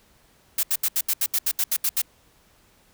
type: noise bursts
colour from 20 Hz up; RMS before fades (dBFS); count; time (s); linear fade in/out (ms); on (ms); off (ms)
blue; -22; 12; 0.58-2.018; 5; 52; 74
effects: pink hiss -59 dBFS RMS until 2.93 s